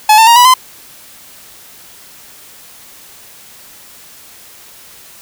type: tone with pitch steps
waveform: 45% pulse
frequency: 855 / 894.9 / 936.7 / 980.4 / 1026.2 Hz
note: A5 / A5 / A#5 / B5 / C6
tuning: -50 / +29 / +8 / -13 / -34 cents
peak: -3 dBFS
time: 0.09-0.54 s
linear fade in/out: 5 ms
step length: 90 ms
effects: white hiss -38 dBFS RMS until 5.21 s